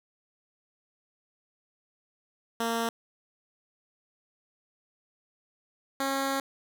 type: tone pair in turn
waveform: 10% pulse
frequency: 230 / 272 Hz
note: A#3 / C#4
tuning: -23 / -33 cents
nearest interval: minor third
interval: 290 cents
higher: second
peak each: -19 / -19 dBFS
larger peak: neither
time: 2.6-2.89 / 6-6.4 s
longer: second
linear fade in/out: 2 ms
effects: none